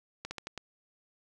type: slowing click train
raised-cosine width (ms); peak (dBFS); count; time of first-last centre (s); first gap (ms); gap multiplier
0.2; -21; 5; 0.25-0.577; 60; 1.21
effects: none